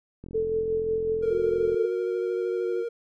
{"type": "click train", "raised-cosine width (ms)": 3, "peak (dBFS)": -28, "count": 66, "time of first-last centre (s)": [0.24, 1.745], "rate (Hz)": 43.2}
{"type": "tone with tremolo", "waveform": "sine", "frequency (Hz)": 441.6, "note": "A4", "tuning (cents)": 6, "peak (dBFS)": -22, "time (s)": [0.34, 1.86], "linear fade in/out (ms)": 10, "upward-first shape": "sine", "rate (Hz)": 5.5, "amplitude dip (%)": 35}
{"type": "tone with vibrato", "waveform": "triangle", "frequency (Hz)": 466.2, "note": "A#4", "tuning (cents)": 0, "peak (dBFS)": -26, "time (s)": [1.22, 2.89], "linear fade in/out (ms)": 10, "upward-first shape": "sine", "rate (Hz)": 13, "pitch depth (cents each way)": 21}
{"type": "tone with pitch glide", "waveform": "sine", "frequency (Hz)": [365.9, 362.7], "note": ["F#4", "F#4"], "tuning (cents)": [-19, -34], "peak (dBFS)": -27, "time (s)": [1.29, 2.85], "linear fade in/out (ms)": 50, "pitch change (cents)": -15, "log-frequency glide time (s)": [2.62, 2.69]}
{"effects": []}